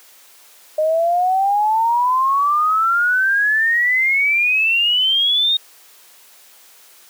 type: exponential sweep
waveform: sine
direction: up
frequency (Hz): 612 to 3729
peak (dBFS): -13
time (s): 0.78-5.57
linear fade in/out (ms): 5
effects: white hiss -47 dBFS RMS until 7.09 s + high-pass 400 Hz 12 dB/octave